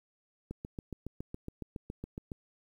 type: click train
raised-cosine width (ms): 3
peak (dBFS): -26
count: 14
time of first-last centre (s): 0.51-2.318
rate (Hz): 7.19
effects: 10-bit

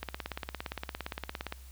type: click train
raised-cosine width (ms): 0.3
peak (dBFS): -19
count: 27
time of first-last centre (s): 0.03-1.524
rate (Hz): 17.4
effects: added 64 Hz sine -47 dBFS peak until 1.71 s + white hiss -58 dBFS RMS until 1.71 s

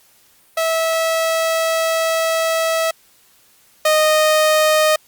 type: tone pair in turn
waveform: sawtooth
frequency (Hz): 651 / 618.8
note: E5 / D#5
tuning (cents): -22 / -10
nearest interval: minor second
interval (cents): 88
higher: first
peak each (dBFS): -12 / -8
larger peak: second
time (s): 0.57-2.91 / 3.85-4.96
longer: first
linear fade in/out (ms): 5
effects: white hiss -53 dBFS RMS until 5.07 s + Opus 48 kbps

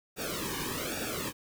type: noise with flanger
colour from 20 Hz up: pink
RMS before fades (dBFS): -35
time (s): 0.16-1.33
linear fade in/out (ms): 50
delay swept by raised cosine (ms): 0.96 to 1.52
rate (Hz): 1.2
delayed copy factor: -0.9
effects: none

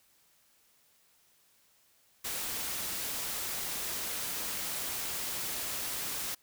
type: noise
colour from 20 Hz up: white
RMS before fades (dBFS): -36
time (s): 2.24-6.35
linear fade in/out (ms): 10
effects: white hiss -67 dBFS RMS until 6.42 s

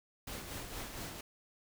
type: noise with tremolo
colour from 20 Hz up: pink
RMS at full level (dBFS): -42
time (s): 0.27-1.21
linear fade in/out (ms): 5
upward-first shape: sine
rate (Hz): 4.3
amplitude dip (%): 45
effects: none

